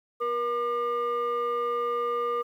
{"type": "tone pair together", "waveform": "sine", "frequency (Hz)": [476.2, 1200], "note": ["A#4", "D6"], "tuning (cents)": [37, 37], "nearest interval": "octave + major third", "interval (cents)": 1600, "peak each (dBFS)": -26, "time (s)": [0.2, 2.43], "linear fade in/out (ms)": 20, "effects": ["tanh soft clip ceiling -22 dBFS", "10-bit"]}